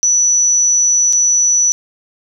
sine tone with dropouts, 5930 Hz, F#8, 3 cents sharp, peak -9 dBFS, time 0.03-1.72 s, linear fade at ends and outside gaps 0 ms, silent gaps 1.127-1.132 s, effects none

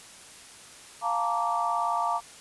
sine chord, Bb major seventh, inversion second, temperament just, 699.2 / 874.1 / 932.3 / 1165.4 Hz, F5 / A5 / Bb5 / D6, +2 / -12 / 0 / -14 cents, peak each -30 / -33 / -29 / -29 dBFS, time 1.01-2.21 s, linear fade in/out 50 ms, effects white hiss -48 dBFS RMS until 2.4 s + resampled to 24000 Hz

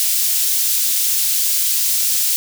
white high-pass noise, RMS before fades -17 dBFS, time 0-2.36 s, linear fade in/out 0 ms, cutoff 4100 Hz, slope 12 dB/octave, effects none

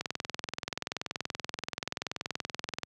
click train, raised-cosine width 0.2 ms, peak -15 dBFS, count 60, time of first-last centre 0.01-2.833 s, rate 20.9 Hz, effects high-pass 100 Hz 12 dB/octave

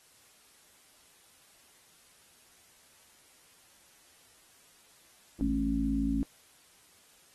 harmonic tone with a mistuned harmonic, 54.4 Hz, A1, 19 cents flat, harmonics 1 / 3 / 4 / 5, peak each -33 / -40 / -33 / -29 dBFS, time 5.41-6.23 s, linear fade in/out 0 ms, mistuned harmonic 5, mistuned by +18 cents, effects white hiss -61 dBFS RMS until 7.34 s + AAC 32 kbps

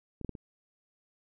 clicks, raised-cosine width 3 ms, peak -30 / -22 / -23 / -30 dBFS, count 4, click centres 0.213 / 0.247 / 0.293 / 0.352 s, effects none

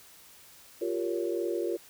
sine chord, G half-diminished seventh, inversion third, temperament equal with one note detuned, 349.2 / 392 / 466.2 / 561.1 Hz, F4 / G4 / Bb4 / Db5, 0 / 0 / 0 / +21 cents, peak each -31 / -35 / -34 / -37 dBFS, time 0.81-1.77 s, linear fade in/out 10 ms, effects white hiss -54 dBFS RMS until 1.89 s

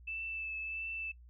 sine tone with vibrato, 2637 Hz, E7, in tune, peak -37 dBFS, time 0.07-1.12 s, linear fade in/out 10 ms, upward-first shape triangle, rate 1.5 Hz, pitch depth 20 cents each way, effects noise-tail reverb RT60 0.1 s tail -20 dB re dry + added 60 Hz sine -53 dBFS peak until 1.29 s

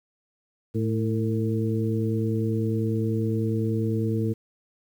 harmonic tone with a mistuned harmonic, 110 Hz, A2, in tune, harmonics 1 / 2 / 3 / 4, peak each -25 / -28 / -30 / -31 dBFS, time 0.74-4.34 s, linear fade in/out 20 ms, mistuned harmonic 4, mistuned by +45 cents, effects 9-bit

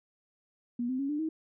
sine tone with pitch steps, 240.5 / 257.8 / 276.3 / 296.1 / 317.3 Hz, B3 / C4 / C#4 / D4 / D#4, -46 / -26 / -6 / +14 / +34 cents, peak -29 dBFS, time 0.79-1.29 s, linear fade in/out 5 ms, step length 100 ms, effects none

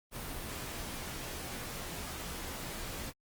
pink noise with comb filter, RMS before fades -41 dBFS, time 0.11-3.13 s, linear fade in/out 50 ms, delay 20 ms, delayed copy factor -0.55, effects Opus 32 kbps

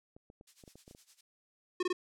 clicks, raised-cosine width 2 ms, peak -40 dBFS, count 9, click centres 0.165 / 0.301 / 0.411 / 0.638 / 0.678 / 0.756 / 0.879 / 0.911 / 0.949 s
violet noise with tremolo, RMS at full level -47 dBFS, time 0.47-1.21 s, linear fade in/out 5 ms, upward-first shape sine, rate 9.8 Hz, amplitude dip 85%
square tone bursts, 362.1 Hz, F#4, 37 cents flat, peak -30 dBFS, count 3, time 1.8-1.929 s, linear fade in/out 5 ms, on 29 ms, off 21 ms
effects low-pass 6000 Hz 12 dB/octave

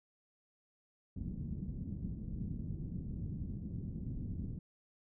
white low-pass noise, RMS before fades -41 dBFS, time 1.16-4.59 s, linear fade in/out 5 ms, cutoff 210 Hz, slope 24 dB/octave, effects none

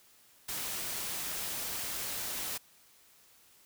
white noise, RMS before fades -37 dBFS, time 0.48-2.58 s, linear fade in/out 10 ms, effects white hiss -62 dBFS RMS until 3.65 s

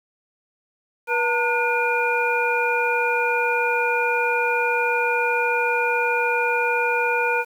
harmonic tone with a mistuned harmonic, 483.2 Hz, B4, 38 cents flat, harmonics 1 / 2 / 3 / 5, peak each -24 / -24 / -24 / -24 dBFS, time 1.07-7.45 s, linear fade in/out 50 ms, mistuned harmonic 2, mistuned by -110 cents, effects 8-bit

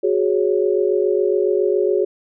sine chord, F# suspended second, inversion none, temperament equal with one note detuned, 368.1 / 415.3 / 554.4 Hz, F#4 / G#4 / C#5, -9 / 0 / 0 cents, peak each -18 / -18 / -23 dBFS, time 0.03-2.05 s, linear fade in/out 10 ms, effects none

